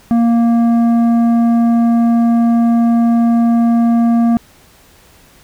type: tone with tanh clipping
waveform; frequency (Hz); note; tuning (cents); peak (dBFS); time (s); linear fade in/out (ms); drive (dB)
triangle; 233.1; A#3; 0; -10; 0.11-4.37; 0; 13
effects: pink hiss -46 dBFS RMS until 5.43 s